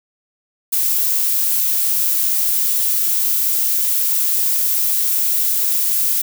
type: noise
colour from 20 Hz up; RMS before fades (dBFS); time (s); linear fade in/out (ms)
violet; -17; 0.72-6.22; 10
effects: none